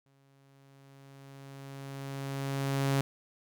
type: tone with exponential growth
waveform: sawtooth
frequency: 137.3 Hz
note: C#3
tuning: 16 cents flat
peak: -21 dBFS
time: 0.06-3.01 s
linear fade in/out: 0 ms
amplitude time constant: 640 ms
effects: none